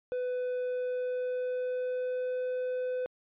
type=tone with pitch glide; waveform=triangle; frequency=499.8 to 504.7 Hz; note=B4 to B4; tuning=+21 to +38 cents; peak=-28 dBFS; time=0.12-3.06 s; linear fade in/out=0 ms; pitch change=+17 cents; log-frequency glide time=0.66-2.42 s; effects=resampled to 8000 Hz